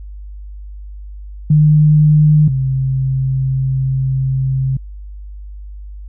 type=tone pair in turn; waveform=sine; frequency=151.7 / 132.74 Hz; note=D#3 / C3; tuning=-44 / +25 cents; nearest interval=major second; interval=231 cents; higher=first; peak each=-6 / -13 dBFS; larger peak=first; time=1.5-2.48 / 2.48-4.77 s; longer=second; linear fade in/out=5 ms; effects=added 50 Hz sine -28 dBFS peak until 6.08 s